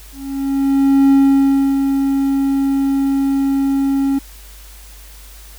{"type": "tone with ADSR envelope", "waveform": "triangle", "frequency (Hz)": 274, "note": "C#4", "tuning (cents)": -20, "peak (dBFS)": -5, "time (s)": [0.12, 4.19], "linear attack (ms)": 990, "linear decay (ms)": 650, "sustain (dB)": -6, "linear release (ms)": 10, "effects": ["added 50 Hz sine -37 dBFS peak until 5.58 s", "white hiss -42 dBFS RMS until 5.58 s"]}